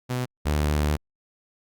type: tone pair in turn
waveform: sawtooth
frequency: 125.4 / 74.56 Hz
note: B2 / D2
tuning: +27 / +27 cents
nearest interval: major sixth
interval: 900 cents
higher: first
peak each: -21 / -17 dBFS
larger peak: second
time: 0.09-0.26 / 0.45-0.97 s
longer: second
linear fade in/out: 20 ms
effects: Opus 48 kbps